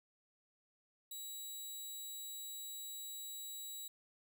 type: tone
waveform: 10% pulse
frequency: 3900 Hz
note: B7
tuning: 23 cents flat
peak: -37 dBFS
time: 1.11-3.88 s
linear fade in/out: 5 ms
effects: none